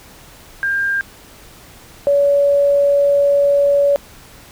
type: tone pair in turn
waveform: sine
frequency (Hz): 1599 / 567.3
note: G6 / C#5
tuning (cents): +34 / +40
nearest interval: octave + tritone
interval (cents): 1794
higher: first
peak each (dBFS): -15 / -10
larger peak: second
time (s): 0.63-1.01 / 2.07-3.96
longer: second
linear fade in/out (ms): 0
effects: pink hiss -42 dBFS RMS until 4.51 s